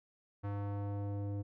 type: tone with low-pass filter sweep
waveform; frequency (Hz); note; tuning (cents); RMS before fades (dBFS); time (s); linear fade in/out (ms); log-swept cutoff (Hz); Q
square; 101.2; G#2; -44; -38; 0.43-1.43; 20; 1300 to 440; 1.1
effects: none